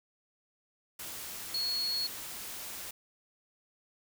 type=tone in noise; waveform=sine; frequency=4338 Hz; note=C#8; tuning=38 cents flat; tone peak=-30 dBFS; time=1.54-2.07 s; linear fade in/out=5 ms; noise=white; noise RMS=-42 dBFS; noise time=0.99-2.91 s; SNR=+9 dB; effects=none